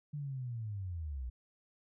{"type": "linear sweep", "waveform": "sine", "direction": "down", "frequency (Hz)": [150, 58.3], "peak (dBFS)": -37, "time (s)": [0.13, 1.3], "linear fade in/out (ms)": 10, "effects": []}